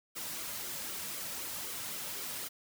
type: noise with flanger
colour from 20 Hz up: white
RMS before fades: -40 dBFS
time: 0.15-2.49 s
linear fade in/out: 20 ms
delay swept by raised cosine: 1.1 to 2.8 ms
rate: 3.9 Hz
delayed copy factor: -0.5
effects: none